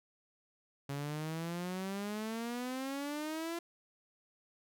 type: exponential sweep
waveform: sawtooth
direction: up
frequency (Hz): 138.59 to 343.1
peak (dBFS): -33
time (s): 0.89-3.59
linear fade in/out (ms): 5
effects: none